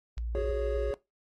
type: tone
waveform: sine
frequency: 57.6 Hz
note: A#1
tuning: 20 cents flat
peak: -31 dBFS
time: 0.17-0.91 s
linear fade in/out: 5 ms
type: click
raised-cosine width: 0.2 ms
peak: -31 dBFS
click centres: 0.18 s
type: chord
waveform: triangle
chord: F# suspended second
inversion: none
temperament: equal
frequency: 370 / 415.3 / 554.4 Hz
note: F#4 / G#4 / C#5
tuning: 0 / 0 / 0 cents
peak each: -36 / -31 / -31 dBFS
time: 0.35-0.94 s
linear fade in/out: 0 ms
effects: noise-tail reverb RT60 0.2 s tail -19 dB re dry + AAC 32 kbps